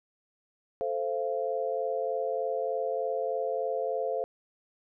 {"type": "chord", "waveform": "sine", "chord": "F major", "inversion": "first", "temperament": "equal with one note detuned", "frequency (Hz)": [440, 523.3, 685.7], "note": ["A4", "C5", "F5"], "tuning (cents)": [0, 0, -32], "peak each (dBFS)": [-33, -31, -33], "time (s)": [0.81, 4.24], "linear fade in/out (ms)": 0, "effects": []}